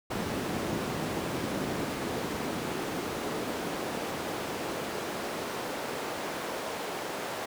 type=noise with high-pass filter sweep; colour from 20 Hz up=brown; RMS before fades=-34 dBFS; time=0.1-7.46 s; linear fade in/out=10 ms; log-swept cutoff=210 to 510 Hz; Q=0.83; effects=none